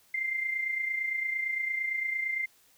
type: tone with amplitude modulation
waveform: sine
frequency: 2093 Hz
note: C7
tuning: in tune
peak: -26 dBFS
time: 0.14-2.46 s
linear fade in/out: 5 ms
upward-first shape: sine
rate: 28.8 Hz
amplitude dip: 55%
effects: white hiss -63 dBFS RMS until 2.77 s